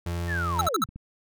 35% pulse tone, 86 Hz, F2, 26 cents flat, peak -26 dBFS, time 0.06-0.68 s, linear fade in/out 5 ms
sine linear sweep, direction down, 1863 to 86.6 Hz, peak -27 dBFS, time 0.27-0.86 s, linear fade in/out 50 ms
square tone bursts, 1309 Hz, E6, 13 cents flat, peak -21 dBFS, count 4, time 0.59-0.84 s, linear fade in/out 2 ms, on 22 ms, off 54 ms
clicks, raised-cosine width 5 ms, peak -31 / -27 dBFS, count 2, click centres 0.89 / 0.96 s
effects none

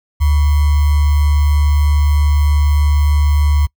sine tone with sample-and-hold, 73.4 Hz, D2, in tune, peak -9 dBFS, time 0.2-3.67 s, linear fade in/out 20 ms, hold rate 1050 Hz, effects noise-tail reverb RT60 0.1 s tail -25 dB re dry

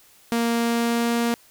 sawtooth tone with pitch glide, 233.1 to 234.9 Hz, A#3 to A#3, 0 to +13 cents, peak -16 dBFS, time 0.32-1.34 s, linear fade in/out 0 ms, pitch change +13 cents, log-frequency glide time 0.5-1.16 s, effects white hiss -54 dBFS RMS until 1.5 s

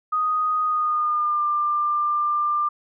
sine tone with pitch glide, 1244.5 to 1191.7 Hz, D#6 to D6, 0 to +25 cents, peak -19 dBFS, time 0.12-2.69 s, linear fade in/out 10 ms, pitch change -75 cents, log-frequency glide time 0.64-1.46 s, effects none

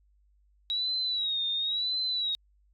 sine tone with vibrato, 3848 Hz, B7, 46 cents flat, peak -27 dBFS, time 0.7-2.35 s, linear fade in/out 0 ms, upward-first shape sine, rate 0.96 Hz, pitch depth 94 cents each way, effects added 50 Hz sine -62 dBFS peak until 2.73 s + AAC 48 kbps

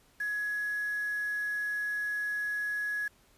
sine tone with quantisation, 1679 Hz, G#6, 18 cents sharp, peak -30 dBFS, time 0.2-3.08 s, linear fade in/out 5 ms, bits 8, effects pink hiss -64 dBFS RMS until 3.37 s + resampled to 32000 Hz

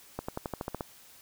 accelerating click train, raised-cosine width 1 ms, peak -19 dBFS, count 9, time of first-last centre 0.19-0.808 s, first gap 95 ms, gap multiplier 0.94, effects white hiss -55 dBFS RMS until 1.21 s

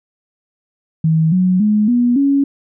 sine tone with pitch steps, 160 / 183.79 / 211.1 / 242.5 / 278.6 Hz, D#3 / F#3 / G#3 / B3 / C#4, +49 / -11 / +29 / -31 / +9 cents, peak -10 dBFS, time 1.04-2.44 s, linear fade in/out 5 ms, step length 280 ms, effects none

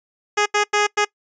10% pulse tone bursts at uneven times, 415.3 Hz, G#4, in tune, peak -7 dBFS, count 4, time 0.37-0.46 / 0.54-0.64 / 0.73-0.87 / 0.97-1.05 s, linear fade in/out 10 ms, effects noise-tail reverb RT60 0.1 s tail -22 dB re dry + resampled to 16000 Hz

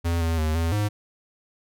square tone with pitch steps, 84.6 / 82.3 / 78.1 / 82.8 / 104.4 Hz, E2 / E2 / D#2 / E2 / G#2, +45 / -2 / +7 / +8 / +10 cents, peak -22 dBFS, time 0.04-0.89 s, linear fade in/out 20 ms, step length 170 ms, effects none

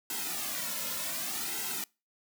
white noise with flanger, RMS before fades -35 dBFS, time 0.1-1.84 s, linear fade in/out 2 ms, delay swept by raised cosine 1.7 to 2.6 ms, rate 0.66 Hz, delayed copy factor -1, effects noise-tail reverb RT60 0.3 s tail -26 dB re dry + high-pass 150 Hz 12 dB/octave

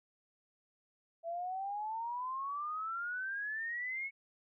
sine exponential sweep, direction up, 660 to 2217 Hz, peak -36 dBFS, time 1.23-4.11 s, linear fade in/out 50 ms, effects none

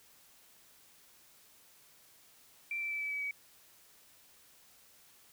sine tone with pitch steps, 2349 / 2333 / 2317 / 2301 / 2285 / 2269 Hz, D7 / D7 / D7 / D7 / D7 / C#7, 0 / -12 / -24 / -36 / -48 / +40 cents, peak -34 dBFS, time 2.71-3.31 s, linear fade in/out 2 ms, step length 100 ms, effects white hiss -62 dBFS RMS until 5.32 s

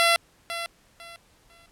10% pulse tone with echo, 678 Hz, E5, 49 cents sharp, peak -9 dBFS, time 0-0.16 s, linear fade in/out 0 ms, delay 500 ms, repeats 3, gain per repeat -12 dB, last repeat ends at 1.66 s, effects pink hiss -60 dBFS RMS until 1.71 s + low-pass 12000 Hz 12 dB/octave

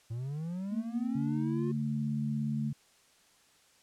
triangle linear sweep, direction up, 110 to 360 Hz, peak -32 dBFS, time 0.1-1.72 s, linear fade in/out 10 ms
sine tone with pitch glide, 230 to 219.9 Hz, A#3 to A3, -23 to -1 cents, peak -32 dBFS, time 0.7-2.73 s, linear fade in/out 50 ms, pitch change -78 cents, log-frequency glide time 1.09-2.13 s
sine tone, 142.7 Hz, D3, 49 cents flat, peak -33 dBFS, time 1.15-2.73 s, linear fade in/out 5 ms
effects white hiss -64 dBFS RMS until 3.82 s + low-pass 9000 Hz 12 dB/octave

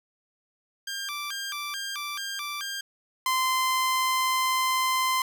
15% pulse tone with vibrato, 1369 Hz, F6, 35 cents flat, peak -25 dBFS, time 0.87-2.81 s, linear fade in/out 5 ms, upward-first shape square, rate 2.3 Hz, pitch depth 270 cents each way
sawtooth tone, 1036 Hz, C6, 17 cents flat, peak -19 dBFS, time 3.26-5.22 s, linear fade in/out 2 ms
effects none

